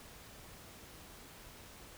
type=silence; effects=pink hiss -54 dBFS RMS until 1.97 s